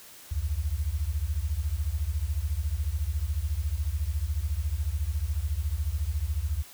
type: beating tone pair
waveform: sine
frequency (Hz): 67.6 / 81.6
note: C#2 / E2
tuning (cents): -43 / -17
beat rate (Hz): 14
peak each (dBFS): -29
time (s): 0.31-6.63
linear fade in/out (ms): 10
effects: white hiss -49 dBFS RMS until 6.73 s